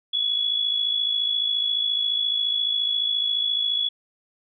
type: tone with amplitude modulation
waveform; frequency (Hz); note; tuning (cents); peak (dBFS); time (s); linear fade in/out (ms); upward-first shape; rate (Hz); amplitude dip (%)
sine; 3388; G#7; +34; -18; 0.13-3.89; 10; sine; 54.4; 60
effects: none